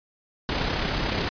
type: noise with amplitude modulation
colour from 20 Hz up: pink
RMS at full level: -24 dBFS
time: 0.49-1.29 s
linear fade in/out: 0 ms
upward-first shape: sine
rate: 33.5 Hz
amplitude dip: 40%
effects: resampled to 11025 Hz